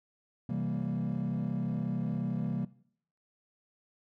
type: chord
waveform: triangle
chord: C dominant seventh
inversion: none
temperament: equal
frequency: 130.81 / 164.81 / 196 / 233.1 Hz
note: C3 / E3 / G3 / Bb3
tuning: 0 / 0 / 0 / 0 cents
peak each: -33 dBFS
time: 0.49-2.65 s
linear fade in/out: 5 ms
effects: noise-tail reverb RT60 0.6 s tail -20 dB re dry + tanh soft clip ceiling -24 dBFS